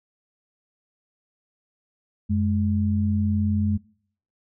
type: tone pair together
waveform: sine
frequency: 91.45 / 210.1 Hz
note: F#2 / G#3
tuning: -20 / +20 cents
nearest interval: octave + major second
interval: 1440 cents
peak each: -22 dBFS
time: 2.29-3.78 s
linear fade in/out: 20 ms
effects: noise-tail reverb RT60 0.6 s tail -24 dB re dry